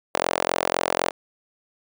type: tone with high-pass filter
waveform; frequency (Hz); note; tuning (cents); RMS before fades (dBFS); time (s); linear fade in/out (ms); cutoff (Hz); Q
sawtooth; 43.93; F1; +11; -24; 0.14-1.11; 10; 590; 1.8
effects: none